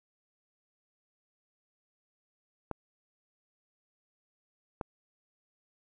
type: clicks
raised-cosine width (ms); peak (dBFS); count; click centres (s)
1; -20; 2; 2.713 / 4.812
effects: none